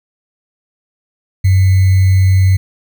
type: tone with sample-and-hold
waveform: sine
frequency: 94.6 Hz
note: F#2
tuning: 39 cents sharp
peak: -6 dBFS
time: 1.44-2.57 s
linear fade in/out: 10 ms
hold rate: 2100 Hz
effects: none